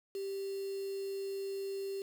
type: tone with quantisation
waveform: sine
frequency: 392 Hz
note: G4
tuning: in tune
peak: -36 dBFS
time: 0.15-2.02 s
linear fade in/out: 2 ms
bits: 8
effects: none